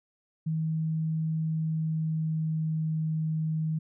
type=tone with pitch glide; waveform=sine; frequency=159.2 to 157.83 Hz; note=D#3 to D#3; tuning=+40 to +25 cents; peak=-26 dBFS; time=0.46-3.79 s; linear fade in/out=10 ms; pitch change=-15 cents; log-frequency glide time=1.43-3.03 s; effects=none